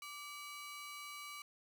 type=ring-modulated tone; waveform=sawtooth; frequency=1732 Hz; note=A6; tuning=28 cents flat; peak=-40 dBFS; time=0.02-1.42 s; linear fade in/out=2 ms; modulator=560 Hz; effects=11-bit